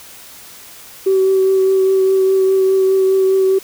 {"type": "tone with vibrato", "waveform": "sine", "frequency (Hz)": 381.9, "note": "G4", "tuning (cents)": -45, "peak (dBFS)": -9, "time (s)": [1.06, 3.59], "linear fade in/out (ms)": 10, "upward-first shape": "triangle", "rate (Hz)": 4.9, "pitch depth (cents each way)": 16, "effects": ["tanh soft clip ceiling -5 dBFS", "white hiss -38 dBFS RMS until 3.63 s"]}